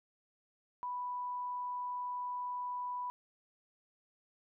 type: tone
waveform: sine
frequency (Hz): 987.8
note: B5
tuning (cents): 0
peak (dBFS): -36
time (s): 0.83-3.1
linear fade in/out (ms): 0
effects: none